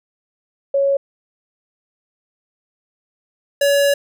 sine / square tone pair in turn, 554.4 / 565.7 Hz, C#5 / C#5, 0 / +35 cents, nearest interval unison, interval 35 cents, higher second, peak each -13 dBFS, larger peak neither, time 0.74-0.97 / 3.61-3.94 s, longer second, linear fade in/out 5 ms, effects none

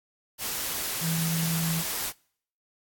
sine tone in noise, 164.4 Hz, E3, 4 cents flat, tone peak -26 dBFS, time 1-1.83 s, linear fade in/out 50 ms, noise white, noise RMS -31 dBFS, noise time 0.38-2.13 s, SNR +2 dB, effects noise-tail reverb RT60 0.6 s tail -26 dB re dry + AAC 64 kbps

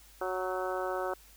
harmonic tone with a mistuned harmonic, 185 Hz, F#3, in tune, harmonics 2 / 3 / 4 / 5 / 6 / 7 / 8, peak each -36 / -36 / -38 / -41 / -43 / -40 / -43 dBFS, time 0.21-1.14 s, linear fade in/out 5 ms, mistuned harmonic 8, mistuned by +32 cents, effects added 50 Hz sine -58 dBFS peak until 1.36 s + white hiss -58 dBFS RMS until 1.36 s

